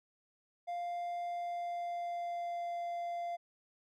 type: tone with pitch glide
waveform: triangle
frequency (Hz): 698.5 to 692.1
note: F5 to F5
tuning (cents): 0 to -16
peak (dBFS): -34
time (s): 0.67-3.37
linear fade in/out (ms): 20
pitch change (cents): -16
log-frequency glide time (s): 1.22-2.76
effects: none